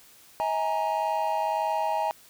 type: chord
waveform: triangle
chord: D# suspended fourth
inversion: none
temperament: equal with one note detuned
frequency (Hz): 638.6 / 830.6 / 932.3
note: D#5 / G#5 / A#5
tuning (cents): +45 / 0 / 0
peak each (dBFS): -28 / -26 / -27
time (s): 0.4-2.11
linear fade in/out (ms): 0
effects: white hiss -54 dBFS RMS until 2.29 s